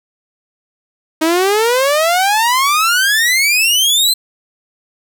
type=exponential sweep; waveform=sawtooth; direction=up; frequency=311.1 to 4154 Hz; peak=-7 dBFS; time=1.21-4.14 s; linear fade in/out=10 ms; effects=none